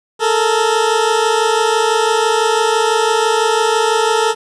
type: tone pair together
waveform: 20% pulse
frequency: 432.8 / 458.8 Hz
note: A4 / A#4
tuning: -29 / -28 cents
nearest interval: minor second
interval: 101 cents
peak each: -10 dBFS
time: 0.19-4.35 s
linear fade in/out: 50 ms
effects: resampled to 22050 Hz + 7-bit